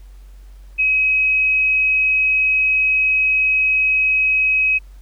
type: tone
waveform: sine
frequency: 2543 Hz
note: D#7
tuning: 37 cents sharp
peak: -13 dBFS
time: 0.78-4.79 s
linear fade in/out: 20 ms
effects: added 47 Hz sine -37 dBFS peak until 5.01 s + pink hiss -57 dBFS RMS until 5.01 s

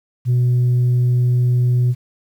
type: tone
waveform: sine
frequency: 123.47 Hz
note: B2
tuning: in tune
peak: -10 dBFS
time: 0.25-1.95 s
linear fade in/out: 50 ms
effects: tanh soft clip ceiling -11 dBFS + 8-bit

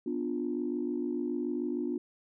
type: chord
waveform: sine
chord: B diminished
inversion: none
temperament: equal with one note detuned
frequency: 246.9 / 293.7 / 352.7 Hz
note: B3 / D4 / F4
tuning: 0 / 0 / +17 cents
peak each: -34 dBFS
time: 0.06-1.98 s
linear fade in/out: 5 ms
effects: tanh soft clip ceiling -21 dBFS

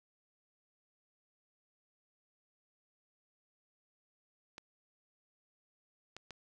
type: clicks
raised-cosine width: 0.2 ms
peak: -29 dBFS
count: 3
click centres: 4.581 / 6.166 / 6.307 s
effects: none

